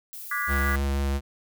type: noise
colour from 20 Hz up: violet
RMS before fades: -39 dBFS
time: 0.13-0.76 s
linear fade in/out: 0 ms
type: chord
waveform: sine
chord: G# half-diminished seventh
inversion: second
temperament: equal with one note detuned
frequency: 1174.7 / 1448.7 / 1661.2 / 1975.5 Hz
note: D6 / F#6 / G#6 / B6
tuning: 0 / -37 / 0 / 0 cents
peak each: -31 dBFS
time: 0.31-0.76 s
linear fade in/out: 5 ms
type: tone with vibrato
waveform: square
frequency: 69.3 Hz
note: C#2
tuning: in tune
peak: -24 dBFS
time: 0.47-1.21 s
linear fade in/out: 50 ms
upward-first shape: sine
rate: 6.1 Hz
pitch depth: 11 cents each way
effects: none